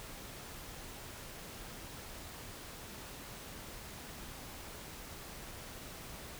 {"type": "silence", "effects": ["pink hiss -48 dBFS RMS until 6.39 s"]}